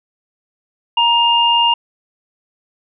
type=tone pair together; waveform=sine; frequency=940 / 2817 Hz; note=A#5 / F7; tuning=+14 / +14 cents; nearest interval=octave + perfect fifth; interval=1900 cents; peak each=-13 dBFS; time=0.97-1.74 s; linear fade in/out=5 ms; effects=none